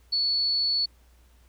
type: tone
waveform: sine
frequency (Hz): 4427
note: C#8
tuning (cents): -3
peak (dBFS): -22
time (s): 0.12-0.86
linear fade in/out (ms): 10
effects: added 60 Hz sine -55 dBFS peak until 1.48 s + pink hiss -64 dBFS RMS until 1.48 s